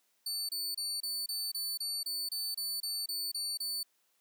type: tone bursts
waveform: sawtooth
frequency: 4500 Hz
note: C#8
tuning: 25 cents sharp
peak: -31 dBFS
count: 14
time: 0.26-3.831 s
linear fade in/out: 5 ms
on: 230 ms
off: 27 ms
effects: white hiss -74 dBFS RMS until 4.2 s + high-pass 200 Hz 12 dB/octave